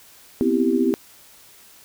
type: chord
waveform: sine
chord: C major seventh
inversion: third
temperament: equal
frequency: 246.9 / 261.6 / 329.6 / 392 Hz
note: B3 / C4 / E4 / G4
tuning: 0 / 0 / 0 / 0 cents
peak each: -22 dBFS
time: 0.41-0.94 s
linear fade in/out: 0 ms
effects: white hiss -49 dBFS RMS until 1.84 s